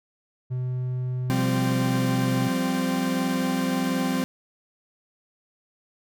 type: tone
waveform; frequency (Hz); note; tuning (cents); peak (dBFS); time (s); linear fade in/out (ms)
triangle; 126.5; B2; +42; -23; 0.5-2.49; 20
type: chord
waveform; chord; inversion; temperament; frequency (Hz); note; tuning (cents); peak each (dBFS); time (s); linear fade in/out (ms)
40% pulse; F suspended second; none; equal with one note detuned; 174.61 / 196 / 260.1; F3 / G3 / C4; 0 / 0 / -10; -29 / -28 / -24; 1.3-4.24; 0
effects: none